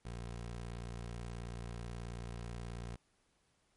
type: tone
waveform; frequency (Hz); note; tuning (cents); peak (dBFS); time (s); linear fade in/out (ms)
20% pulse; 58.5; A#1; +7; -37; 0.05-2.96; 5
effects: pink hiss -75 dBFS RMS until 3.76 s + MP3 48 kbps